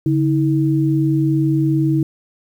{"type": "tone pair together", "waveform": "sine", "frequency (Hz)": [142.54, 320], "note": ["C#3", "D#4"], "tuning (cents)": [49, 49], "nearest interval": "octave + major second", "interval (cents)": 1400, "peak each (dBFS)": -16, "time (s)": [0.06, 2.03], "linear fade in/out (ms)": 2, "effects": ["8-bit"]}